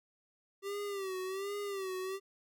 square tone with vibrato, 390 Hz, G4, 9 cents flat, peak -37 dBFS, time 0.62-2.2 s, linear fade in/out 50 ms, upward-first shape sine, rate 1.3 Hz, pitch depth 85 cents each way, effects none

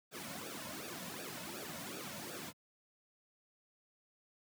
pink noise with flanger, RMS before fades -45 dBFS, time 0.11-2.53 s, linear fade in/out 50 ms, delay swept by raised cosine 0.96 to 2.56 ms, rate 2.7 Hz, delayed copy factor -0.85, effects high-pass 150 Hz 12 dB/octave

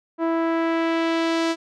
sawtooth tone with low-pass filter sweep, 329.6 Hz, E4, in tune, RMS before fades -22 dBFS, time 0.18-1.56 s, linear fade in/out 50 ms, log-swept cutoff 1100 to 5900 Hz, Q 1, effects none

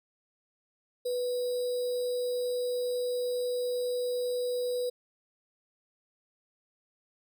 sine tone with sample-and-hold, 493.9 Hz, B4, in tune, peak -28 dBFS, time 1.05-4.9 s, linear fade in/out 10 ms, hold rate 4410 Hz, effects none

